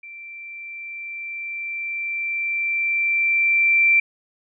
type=tone with level ramp; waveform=sine; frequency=2349 Hz; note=D7; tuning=in tune; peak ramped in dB=-36 to -12 dBFS; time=0.03-4 s; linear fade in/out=5 ms; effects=none